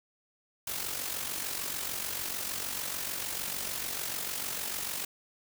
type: noise with amplitude modulation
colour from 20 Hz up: white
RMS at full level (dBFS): -33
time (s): 0.67-5.05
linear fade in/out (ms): 5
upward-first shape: sine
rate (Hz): 46.7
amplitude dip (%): 55
effects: none